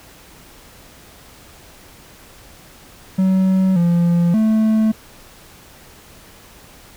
triangle tone with pitch steps, 188.8 / 172 / 218.8 Hz, F#3 / F3 / A3, +35 / -26 / -9 cents, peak -10 dBFS, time 3.18-4.92 s, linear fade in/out 10 ms, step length 580 ms, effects pink hiss -44 dBFS RMS until 6.96 s

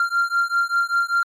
triangle beating tone pair, 1384 / 1389.1 Hz, F6 / F6, -16 / -10 cents, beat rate 5.1 Hz, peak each -19 dBFS, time 0-1.23 s, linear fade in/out 2 ms, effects MP3 64 kbps

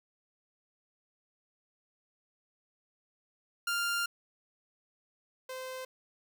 sawtooth tone pair in turn, 1396.9 / 516.9 Hz, F6 / C5, 0 / -21 cents, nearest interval octave + perfect fourth, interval 1721 cents, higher first, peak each -26 / -35 dBFS, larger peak first, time 3.67-4.06 / 5.49-5.85 s, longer first, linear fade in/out 5 ms, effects 10-bit

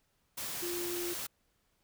sine tone in noise, 349.2 Hz, F4, in tune, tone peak -36 dBFS, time 0.62-1.14 s, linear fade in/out 10 ms, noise white, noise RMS -39 dBFS, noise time 0.37-1.27 s, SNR 0 dB, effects pink hiss -75 dBFS RMS until 1.83 s

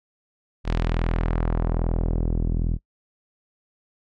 sawtooth tone with low-pass filter sweep, 41.2 Hz, E1, in tune, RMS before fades -23 dBFS, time 0.64-2.79 s, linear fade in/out 50 ms, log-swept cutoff 4600 to 200 Hz, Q 0.9, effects noise-tail reverb RT60 0.1 s tail -23 dB re dry

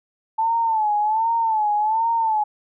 sine tone with vibrato, 877 Hz, A5, 6 cents flat, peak -17 dBFS, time 0.38-2.44 s, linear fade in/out 10 ms, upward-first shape sine, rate 1.3 Hz, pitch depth 91 cents each way, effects none

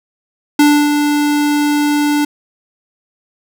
square tone with ADSR envelope, 293.7 Hz, D4, in tune, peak -6 dBFS, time 0.59-2.25 s, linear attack 5 ms, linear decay 290 ms, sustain -6 dB, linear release 6 ms, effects none

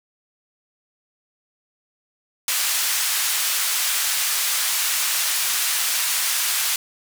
white band-pass noise, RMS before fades -22 dBFS, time 2.48-6.76 s, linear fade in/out 2 ms, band 1200 to 13000 Hz, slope 12 dB/octave, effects none

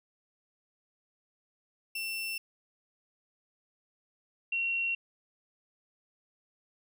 35% pulse / sine tone pair in turn, 2700 / 2736 Hz, E7 / F7, +41 / -36 cents, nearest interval unison, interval 23 cents, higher second, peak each -32 / -28 dBFS, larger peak second, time 1.95-2.38 / 4.52-4.95 s, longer neither, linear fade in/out 5 ms, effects none

